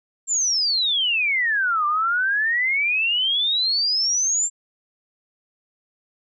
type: exponential two-way sweep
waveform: sine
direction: down then up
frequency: 7459 to 1174.7 to 7459 Hz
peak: -18 dBFS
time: 0.27-4.5 s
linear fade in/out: 50 ms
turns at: 1.86 s
effects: none